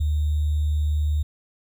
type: tone with sample-and-hold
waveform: sine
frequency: 75.4 Hz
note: D2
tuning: 46 cents sharp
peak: -19 dBFS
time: 0-1.23 s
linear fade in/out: 10 ms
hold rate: 3675 Hz
effects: none